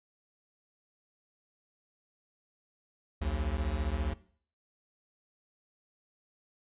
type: beating tone pair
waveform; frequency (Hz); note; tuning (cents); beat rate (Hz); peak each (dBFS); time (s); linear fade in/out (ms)
square; 61.4 / 76.4; B1 / D#2; -9 / -31; 15; -34 / -33; 3.21-4.14; 10
effects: noise-tail reverb RT60 0.5 s tail -18 dB re dry + resampled to 8000 Hz